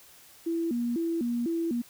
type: tone with vibrato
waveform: sine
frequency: 281.7 Hz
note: C#4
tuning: 28 cents sharp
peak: -26 dBFS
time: 0.46-1.82 s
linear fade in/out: 10 ms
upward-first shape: square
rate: 2 Hz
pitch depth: 290 cents each way
effects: white hiss -54 dBFS RMS until 1.89 s